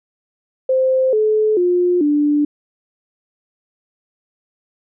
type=tone with pitch steps; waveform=sine; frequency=521 / 430.6 / 355.9 / 294.1 Hz; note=C5 / A4 / F4 / D4; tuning=-7 / -37 / +33 / +3 cents; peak=-12 dBFS; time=0.69-2.45 s; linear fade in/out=5 ms; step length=440 ms; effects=none